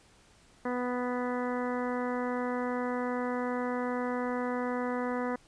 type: harmonic tone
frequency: 247.5 Hz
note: B3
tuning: 4 cents sharp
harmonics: 1 / 2 / 3 / 4 / 5 / 6 / 7 / 8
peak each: -33 / -34 / -40 / -39 / -42 / -45 / -45 / -46 dBFS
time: 0.65-5.36 s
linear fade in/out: 5 ms
effects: pink hiss -61 dBFS RMS until 5.47 s + resampled to 22050 Hz